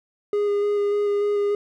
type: tone with vibrato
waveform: triangle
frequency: 410 Hz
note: G#4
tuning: 22 cents flat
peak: -17 dBFS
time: 0.33-1.55 s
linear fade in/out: 2 ms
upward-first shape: square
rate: 3.4 Hz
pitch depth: 10 cents each way
effects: none